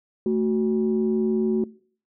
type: tone pair together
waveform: sine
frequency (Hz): 220.7 / 371.2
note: A3 / F#4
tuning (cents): +5 / +6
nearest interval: major sixth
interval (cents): 901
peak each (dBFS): -22 / -21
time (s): 0.26-1.64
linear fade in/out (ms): 2
effects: noise-tail reverb RT60 0.5 s tail -22 dB re dry + tanh soft clip ceiling -13 dBFS